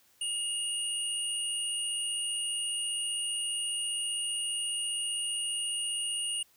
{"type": "tone pair together", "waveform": "sine", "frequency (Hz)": [2853, 9058], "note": ["F7", "C#9"], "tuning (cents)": [36, 36], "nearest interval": "octave + minor sixth", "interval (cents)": 2000, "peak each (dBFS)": [-32, -33], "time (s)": [0.21, 6.43], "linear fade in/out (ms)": 5, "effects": ["tanh soft clip ceiling -22 dBFS", "white hiss -65 dBFS RMS until 6.56 s"]}